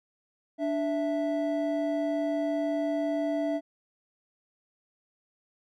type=tone pair together; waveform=triangle; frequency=293.7 / 659.3 Hz; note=D4 / E5; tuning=0 / 0 cents; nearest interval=octave + major second; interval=1400 cents; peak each=-27 dBFS; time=0.58-3.61 s; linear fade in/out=50 ms; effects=none